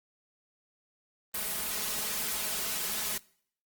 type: noise with comb filter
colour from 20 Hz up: white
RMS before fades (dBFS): -33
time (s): 1.34-3.18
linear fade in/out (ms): 5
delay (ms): 4.7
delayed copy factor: +0.75
effects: noise-tail reverb RT60 0.6 s tail -23 dB re dry + Opus 24 kbps